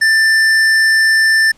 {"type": "tone", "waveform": "square", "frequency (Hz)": 1776, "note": "A6", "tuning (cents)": 16, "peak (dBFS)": -9, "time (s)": [0.01, 1.52], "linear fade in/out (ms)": 10, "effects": ["pink hiss -50 dBFS RMS until 1.57 s", "low-pass 8000 Hz 12 dB/octave"]}